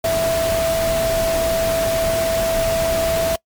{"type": "tone in noise", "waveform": "sine", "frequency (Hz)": 659.3, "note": "E5", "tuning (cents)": 0, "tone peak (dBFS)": -16, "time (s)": [0.04, 3.36], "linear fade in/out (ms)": 5, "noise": "pink", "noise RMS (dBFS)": -24, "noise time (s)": [0.04, 3.36], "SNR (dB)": 5, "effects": ["noise-tail reverb RT60 0.1 s tail -24 dB re dry", "MP3 96 kbps"]}